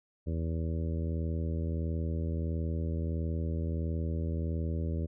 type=harmonic tone; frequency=81.5 Hz; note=E2; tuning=19 cents flat; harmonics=1 / 2 / 3 / 4 / 5 / 6 / 7; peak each=-31 / -37 / -41 / -43 / -45 / -47 / -48 dBFS; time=0.26-5.07 s; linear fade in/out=20 ms; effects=none